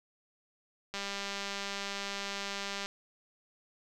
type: click train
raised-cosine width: 0.2 ms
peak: -20 dBFS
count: 383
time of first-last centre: 0.94-2.86 s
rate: 199 Hz
effects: none